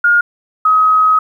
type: tone pair in turn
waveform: sine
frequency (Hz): 1423 / 1267.7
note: F6 / D#6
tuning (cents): +32 / +32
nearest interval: major second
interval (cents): 200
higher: first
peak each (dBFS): -7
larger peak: neither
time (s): 0.04-0.21 / 0.65-1.19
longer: second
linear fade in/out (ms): 5
effects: 8-bit